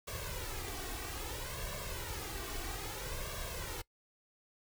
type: noise with flanger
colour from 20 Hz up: pink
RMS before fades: -41 dBFS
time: 0.07-3.82 s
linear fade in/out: 10 ms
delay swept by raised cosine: 1.8 to 2.68 ms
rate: 0.61 Hz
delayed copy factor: +0.75
effects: noise-tail reverb RT60 0.1 s tail -21 dB re dry